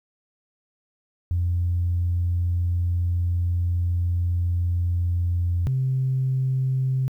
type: tone pair in turn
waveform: sine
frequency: 87.3 / 131.14 Hz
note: F2 / C3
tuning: 0 / +4 cents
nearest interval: perfect fifth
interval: 704 cents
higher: second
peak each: -19 dBFS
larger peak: neither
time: 1.31-5.67 / 5.67-7.08 s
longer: first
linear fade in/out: 0 ms
effects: tanh soft clip ceiling -15 dBFS + 10-bit